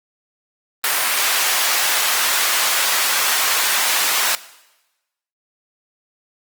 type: high-pass noise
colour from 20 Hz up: pink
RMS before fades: -18 dBFS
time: 0.84-4.35 s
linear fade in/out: 0 ms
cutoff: 1100 Hz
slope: 12 dB/octave
effects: noise-tail reverb RT60 1.0 s tail -18 dB re dry + Opus 32 kbps